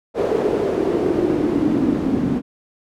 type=noise with band-pass filter sweep; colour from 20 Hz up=pink; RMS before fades=-19 dBFS; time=0.14-2.42 s; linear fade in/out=50 ms; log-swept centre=460 to 240 Hz; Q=4.4; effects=none